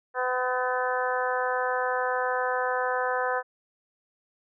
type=harmonic tone with a mistuned harmonic; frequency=252.8 Hz; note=B3; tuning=41 cents sharp; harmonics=2 / 3 / 4 / 5 / 6 / 7; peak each=-29 / -31 / -31 / -34 / -32 / -35 dBFS; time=0.14-3.43 s; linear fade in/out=50 ms; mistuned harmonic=7; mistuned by=-21 cents; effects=none